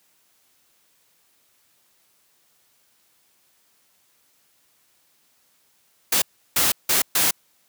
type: noise bursts at uneven times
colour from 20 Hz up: white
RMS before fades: -19 dBFS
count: 4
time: 6.12-6.22 / 6.56-6.72 / 6.89-7.02 / 7.15-7.31 s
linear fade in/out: 5 ms
effects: white hiss -63 dBFS RMS until 7.68 s + high-pass 80 Hz 12 dB/octave